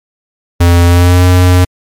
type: tone with pitch glide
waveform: square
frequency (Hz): 86.5 to 90.28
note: F2 to F#2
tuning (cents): -16 to -42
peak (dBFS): -4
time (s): 0.6-1.65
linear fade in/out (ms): 10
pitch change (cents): +74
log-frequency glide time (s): 0.85-1.23
effects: MP3 96 kbps

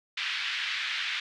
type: band-pass noise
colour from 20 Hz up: pink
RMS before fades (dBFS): -32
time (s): 0.17-1.2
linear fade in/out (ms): 5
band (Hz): 1700 to 3900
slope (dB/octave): 24
effects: none

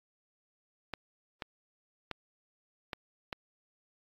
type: clicks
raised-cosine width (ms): 0.3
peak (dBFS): -20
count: 5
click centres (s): 0.937 / 1.422 / 2.113 / 2.932 / 3.328
effects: AAC 32 kbps

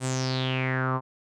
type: tone with low-pass filter sweep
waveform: sawtooth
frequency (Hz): 130.1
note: C3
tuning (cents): -9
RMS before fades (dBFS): -27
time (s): 0-1.01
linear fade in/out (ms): 50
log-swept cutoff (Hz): 8900 to 1000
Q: 6.3
effects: none

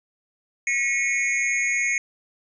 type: tone with amplitude modulation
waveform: square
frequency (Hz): 2186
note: C#7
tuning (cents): -25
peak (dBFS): -17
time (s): 0.67-1.98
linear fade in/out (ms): 2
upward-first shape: sine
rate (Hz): 257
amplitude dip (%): 95
effects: resampled to 16000 Hz

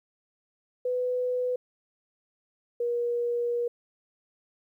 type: tone pair in turn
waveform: sine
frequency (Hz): 499 / 477.7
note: B4 / A#4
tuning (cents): +18 / +42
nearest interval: minor second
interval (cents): 76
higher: first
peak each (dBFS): -25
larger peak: neither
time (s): 0.85-1.56 / 2.8-3.68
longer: second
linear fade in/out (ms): 5
effects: 11-bit

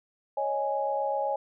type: chord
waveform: sine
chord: C# suspended second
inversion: none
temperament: equal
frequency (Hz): 554.4 / 622.3 / 830.6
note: C#5 / D#5 / G#5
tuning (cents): 0 / 0 / 0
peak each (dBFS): -30 / -33 / -29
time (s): 0.37-1.36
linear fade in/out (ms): 5
effects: none

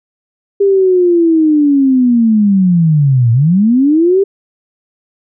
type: linear two-way sweep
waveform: sine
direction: down then up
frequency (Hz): 402.3 to 112.8 to 402.3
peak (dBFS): -6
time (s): 0.6-4.24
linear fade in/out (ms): 10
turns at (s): 3.32
effects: none

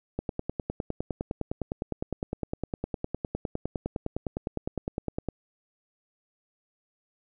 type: click train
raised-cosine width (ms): 2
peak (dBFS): -16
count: 51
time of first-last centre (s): 0.19-5.287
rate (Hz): 9.81
effects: none

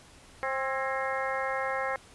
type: harmonic tone with a mistuned harmonic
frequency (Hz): 265.8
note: C4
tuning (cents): +27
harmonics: 2 / 3 / 4 / 5 / 6 / 7 / 8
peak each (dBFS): -33 / -35 / -36 / -37 / -38 / -38 / -39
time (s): 0.43-1.96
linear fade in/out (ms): 0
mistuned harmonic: 6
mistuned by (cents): +60
effects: pink hiss -54 dBFS RMS until 2.14 s + resampled to 24000 Hz

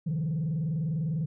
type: tone with vibrato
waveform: sine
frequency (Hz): 157.2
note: D#3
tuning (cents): +18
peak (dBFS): -25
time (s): 0.06-1.26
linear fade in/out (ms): 10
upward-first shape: square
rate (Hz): 20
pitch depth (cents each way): 150
effects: tanh soft clip ceiling -24 dBFS

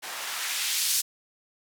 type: noise with band-pass filter sweep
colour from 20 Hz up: blue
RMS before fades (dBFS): -29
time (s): 0.02-1.02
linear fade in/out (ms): 20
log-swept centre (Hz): 680 to 5800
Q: 0.79
effects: none

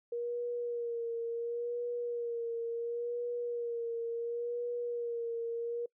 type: tone with vibrato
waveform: sine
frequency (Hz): 472.4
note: A#4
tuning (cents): +23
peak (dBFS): -33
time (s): 0.12-5.86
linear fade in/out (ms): 5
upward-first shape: sine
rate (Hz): 0.71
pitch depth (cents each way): 33
effects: noise-tail reverb RT60 0.1 s tail -25 dB re dry

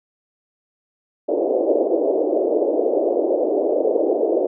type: band-pass noise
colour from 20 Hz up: white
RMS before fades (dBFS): -19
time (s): 1.28-4.47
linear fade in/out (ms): 10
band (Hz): 310 to 610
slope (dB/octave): 48
effects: none

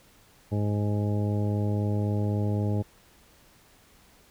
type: harmonic tone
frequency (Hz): 103.83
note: G#2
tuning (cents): 0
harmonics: 1 / 2 / 3 / 4 / 5 / 6 / 8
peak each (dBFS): -25 / -31 / -35 / -37 / -39 / -41 / -43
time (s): 0.51-2.83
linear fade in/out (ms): 20
effects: pink hiss -58 dBFS RMS until 4.3 s

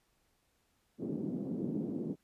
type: band-pass noise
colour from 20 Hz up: white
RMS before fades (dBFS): -37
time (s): 0.98-2.16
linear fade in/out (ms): 50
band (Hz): 170 to 310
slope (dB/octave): 24
effects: pink hiss -75 dBFS RMS until 2.23 s + resampled to 32000 Hz

